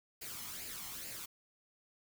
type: noise with flanger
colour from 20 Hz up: white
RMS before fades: -45 dBFS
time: 0.21-1.26 s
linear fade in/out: 10 ms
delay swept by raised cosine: 0.42 to 0.97 ms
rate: 2.3 Hz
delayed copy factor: +0.6
effects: none